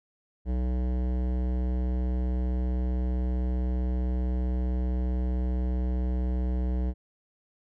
sine tone with hard clipping, 62.3 Hz, B1, 16 cents sharp, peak -27 dBFS, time 0.45-6.94 s, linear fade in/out 50 ms, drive 16 dB, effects none

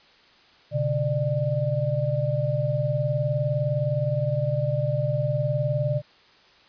sine tone cluster, 123.5 / 143.1 / 596 Hz, B2 / D3 / D5, 0 / -45 / +25 cents, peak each -26 dBFS, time 0.71-6.02 s, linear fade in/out 50 ms, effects white hiss -55 dBFS RMS until 6.68 s + resampled to 11025 Hz

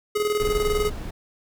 square tone with tremolo, 419.7 Hz, G#4, 18 cents sharp, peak -20 dBFS, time 0.15-0.9 s, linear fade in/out 10 ms, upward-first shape square, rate 20 Hz, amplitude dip 50%
brown noise, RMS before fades -29 dBFS, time 0.4-1.11 s, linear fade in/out 10 ms
effects none

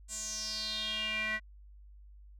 square tone with band-pass filter sweep, 216.3 Hz, A3, 29 cents flat, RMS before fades -36 dBFS, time 0.08-1.4 s, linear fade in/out 50 ms, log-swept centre 7900 to 1900 Hz, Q 6, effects added 50 Hz sine -51 dBFS peak until 2.39 s

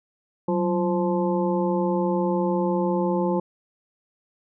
harmonic tone with a mistuned harmonic, 174.3 Hz, F3, 3 cents flat, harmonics 1 / 2 / 3 / 5 / 6, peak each -24 / -25 / -27 / -29 / -36 dBFS, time 0.48-3.4 s, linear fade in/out 5 ms, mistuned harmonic 1, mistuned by +110 cents, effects none

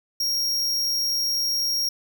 45% pulse tone, 5588 Hz, F8, in tune, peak -22 dBFS, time 0.2-1.89 s, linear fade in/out 5 ms, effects none

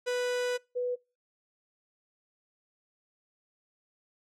45% pulse / sine tone pair in turn, 493.8 / 493.8 Hz, B4 / B4, 0 / 0 cents, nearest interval unison, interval 0 cents, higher neither, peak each -28 dBFS, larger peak neither, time 0.06-0.58 / 0.75-0.96 s, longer first, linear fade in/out 20 ms, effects noise-tail reverb RT60 0.3 s tail -25 dB re dry + low-pass 8000 Hz 12 dB/octave

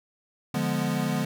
square chord, D diminished seventh, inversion none, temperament equal with one note detuned, 146.83 / 175.22 / 207.7 / 246.9 Hz, D3 / F3 / Ab3 / Cb4, 0 / +6 / 0 / 0 cents, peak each -31 dBFS, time 0.54-1.25 s, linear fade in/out 5 ms, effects none

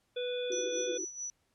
harmonic tone, 493.9 Hz, B4, in tune, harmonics 1 / 3 / 5 / 7, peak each -33 / -48 / -47 / -41 dBFS, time 0.16-0.98 s, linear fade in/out 10 ms
white band-pass noise, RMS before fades -40 dBFS, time 0.5-1.05 s, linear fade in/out 5 ms, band 330 to 380 Hz, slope 96 dB/octave
sine tone with tremolo, 5920 Hz, F#8, in tune, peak -35 dBFS, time 0.52-1.3 s, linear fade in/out 0 ms, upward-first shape sine, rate 4.5 Hz, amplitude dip 70%
effects pink hiss -75 dBFS RMS until 1.54 s + low-pass 11000 Hz 12 dB/octave

